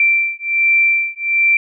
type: beating tone pair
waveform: sine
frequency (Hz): 2349 / 2350.3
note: D7 / D7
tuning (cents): 0 / +1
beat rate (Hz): 1.3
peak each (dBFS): -15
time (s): 0-1.57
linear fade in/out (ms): 2
effects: none